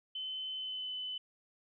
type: tone with pitch glide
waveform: sine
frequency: 3050 to 3017 Hz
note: G7 to F#7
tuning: -48 to +33 cents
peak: -37 dBFS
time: 0.15-1.18 s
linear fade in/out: 5 ms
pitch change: -19 cents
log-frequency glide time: 0.55-0.92 s
effects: none